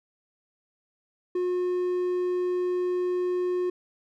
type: tone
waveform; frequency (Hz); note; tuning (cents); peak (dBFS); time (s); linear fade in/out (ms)
triangle; 360; F#4; -47; -22; 1.35-3.7; 5
effects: none

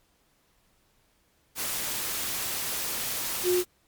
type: tone in noise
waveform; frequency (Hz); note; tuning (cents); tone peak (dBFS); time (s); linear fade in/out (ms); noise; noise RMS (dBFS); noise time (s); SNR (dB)
sine; 360; F#4; -47; -21; 3.43-3.64; 50; white; -31; 1.55-3.65; +7
effects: pink hiss -67 dBFS RMS until 3.87 s + MP3 96 kbps

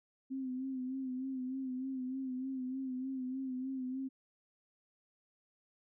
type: tone with vibrato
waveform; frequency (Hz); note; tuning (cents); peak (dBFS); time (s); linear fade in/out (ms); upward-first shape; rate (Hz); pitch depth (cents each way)
sine; 260.3; C4; -9; -36; 0.3-4.09; 20; sine; 3.3; 49
effects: none

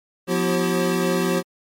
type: tone cluster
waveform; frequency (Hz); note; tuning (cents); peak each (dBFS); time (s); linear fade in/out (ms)
square; 177.8 / 247.3 / 336.4 / 382.5 / 537; F3 / B3 / E4 / G4 / C5; +31 / +3 / +35 / -42 / +45; -24 / -28 / -28 / -24 / -29; 0.27-1.43; 50
effects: MP3 64 kbps

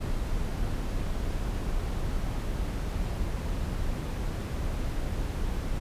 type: noise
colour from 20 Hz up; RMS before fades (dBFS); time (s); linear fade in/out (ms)
brown; -30; 0-5.8; 20
effects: resampled to 32000 Hz

